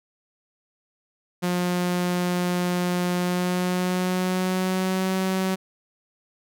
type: tone with pitch glide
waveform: sawtooth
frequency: 178.2 to 188.58 Hz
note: F3 to F#3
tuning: +35 to +33 cents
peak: -18 dBFS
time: 1.42-5.56 s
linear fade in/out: 20 ms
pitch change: +98 cents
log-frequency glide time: 3.16-5.14 s
effects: none

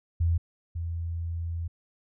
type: tone pair in turn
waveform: sine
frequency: 84 / 84 Hz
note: E2 / E2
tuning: +33 / +33 cents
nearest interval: unison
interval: 0 cents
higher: neither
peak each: -21 / -29 dBFS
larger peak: first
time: 0.2-0.38 / 0.75-1.68 s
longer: second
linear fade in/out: 10 ms
effects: none

